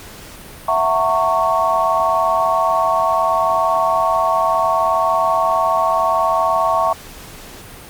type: chord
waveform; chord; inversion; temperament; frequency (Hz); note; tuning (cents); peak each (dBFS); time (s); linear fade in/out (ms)
sine; F# dominant seventh; third; equal with one note detuned; 659.3 / 740 / 911 / 1108.7; E5 / F#5 / A#5 / C#6; 0 / 0 / -40 / 0; -18 / -22 / -20 / -17; 0.68-6.93; 5
effects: pink hiss -37 dBFS RMS until 7.89 s + Opus 48 kbps